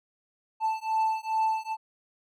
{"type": "beating tone pair", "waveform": "triangle", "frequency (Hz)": [880, 882.4], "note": ["A5", "A5"], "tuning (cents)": [0, 5], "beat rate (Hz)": 2.4, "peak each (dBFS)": -26, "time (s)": [0.6, 1.77], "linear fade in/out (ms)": 50, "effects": []}